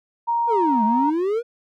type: tone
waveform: sine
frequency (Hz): 936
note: A#5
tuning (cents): +7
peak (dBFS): -18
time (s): 0.27-1.11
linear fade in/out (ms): 20
type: exponential two-way sweep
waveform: triangle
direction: down then up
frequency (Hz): 500 to 209.6 to 490.3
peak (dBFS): -17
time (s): 0.47-1.43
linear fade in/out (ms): 50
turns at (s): 0.84
effects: none